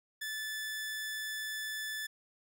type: tone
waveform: sawtooth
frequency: 1744 Hz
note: A6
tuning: 16 cents flat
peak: -33 dBFS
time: 0.21-2.07 s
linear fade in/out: 10 ms
effects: none